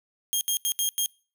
10% pulse tone bursts at uneven times, 3231 Hz, G#7, 48 cents flat, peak -15 dBFS, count 5, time 0.33-0.41 / 0.48-0.57 / 0.65-0.72 / 0.79-0.89 / 0.98-1.06 s, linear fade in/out 0 ms, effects noise-tail reverb RT60 0.4 s tail -26 dB re dry

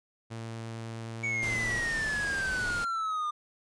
sawtooth tone, 113.7 Hz, A#2, 43 cents flat, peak -33 dBFS, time 0.3-1.8 s, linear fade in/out 20 ms
triangle exponential sweep, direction down, 2252 to 1200 Hz, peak -27 dBFS, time 1.23-3.31 s, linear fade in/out 10 ms
pink noise, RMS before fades -38 dBFS, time 1.42-2.85 s, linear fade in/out 10 ms
effects resampled to 22050 Hz

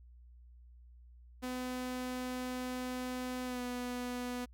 sawtooth tone with pitch glide, 252.4 to 246.9 Hz, B3 to B3, +38 to 0 cents, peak -33 dBFS, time 1.42-4.46 s, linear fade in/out 20 ms, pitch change -38 cents, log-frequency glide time 3.45-3.61 s, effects added 60 Hz sine -54 dBFS peak until 4.53 s

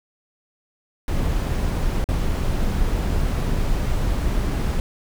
brown noise with dropouts, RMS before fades -21 dBFS, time 1.08-4.8 s, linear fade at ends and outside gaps 1 ms, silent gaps 2.042-2.088 s, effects none

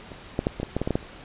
clicks, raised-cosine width 2 ms, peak -26 / -9 / -8 / -16 / -13 / -11 / -12 / -12 / -10 / -9 / -29 dBFS, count 11, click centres 0.118 / 0.391 / 0.469 / 0.6 / 0.631 / 0.766 / 0.816 / 0.875 / 0.907 / 0.955 / 1.028 s, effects pink hiss -44 dBFS RMS until 1.24 s + resampled to 8000 Hz

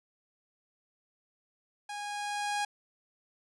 sawtooth tone with level ramp, 823 Hz, G#5, 16 cents flat, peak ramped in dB -34 to -25 dBFS, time 1.89-2.65 s, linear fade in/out 5 ms, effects resampled to 24000 Hz

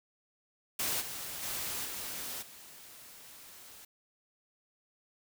white noise with level steps, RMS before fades -33 / -41 / -37 / -40 / -52 dBFS, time 0.79-3.85 s, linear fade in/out 5 ms, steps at 1 / 1.42 / 1.84 / 2.41 s, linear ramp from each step 20 ms, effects none

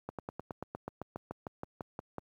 slowing click train, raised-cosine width 1 ms, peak -24 dBFS, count 16, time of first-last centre 0.09-2.183 s, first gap 97 ms, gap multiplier 1.05, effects high-pass 80 Hz 12 dB/octave + 11-bit

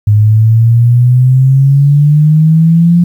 sine exponential sweep, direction up, 103.83 to 174.8 Hz, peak -3 dBFS, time 0.07-3.04 s, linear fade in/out 5 ms, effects 7-bit

